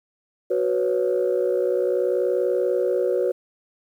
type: chord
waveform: sine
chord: F# suspended fourth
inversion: none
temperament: equal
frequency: 370 / 493.9 / 554.4 Hz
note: F#4 / B4 / C#5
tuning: 0 / 0 / 0 cents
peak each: -22 / -22 / -24 dBFS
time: 0.5-3.32 s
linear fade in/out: 10 ms
effects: tanh soft clip ceiling -12 dBFS + 9-bit